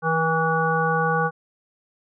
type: harmonic tone with a mistuned harmonic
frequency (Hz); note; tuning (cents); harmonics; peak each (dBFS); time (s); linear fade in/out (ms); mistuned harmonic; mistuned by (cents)
162.9; E3; -20; 1 / 3 / 5 / 7 / 9; -25 / -25 / -25 / -25 / -25; 0.02-1.31; 50; 3; -24
effects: none